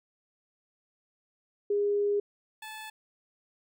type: tone pair in turn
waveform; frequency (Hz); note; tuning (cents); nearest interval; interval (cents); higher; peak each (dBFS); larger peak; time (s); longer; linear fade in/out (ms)
sine / 15% pulse; 408.7 / 869.3; G#4 / A5; -28 / -21; octave + minor second; 1307; second; -24 / -34; first; 1.7-2.2 / 2.62-2.9; first; 5
effects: none